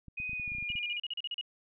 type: clicks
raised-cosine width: 5 ms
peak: -35 dBFS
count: 12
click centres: 0.083 / 0.201 / 0.295 / 0.332 / 0.398 / 0.478 / 0.519 / 0.55 / 0.584 / 0.626 / 0.702 / 0.754 s
type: tone with pitch glide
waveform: sine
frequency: 2498 to 2423 Hz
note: D#7 to D#7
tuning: +6 to -47 cents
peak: -34 dBFS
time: 0.17-0.98 s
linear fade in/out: 10 ms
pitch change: -53 cents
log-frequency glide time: 0.35-0.54 s
type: tone bursts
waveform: sine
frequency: 2885 Hz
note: F#7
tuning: 44 cents flat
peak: -33 dBFS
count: 11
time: 0.69-1.412 s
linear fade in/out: 2 ms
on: 32 ms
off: 37 ms
effects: none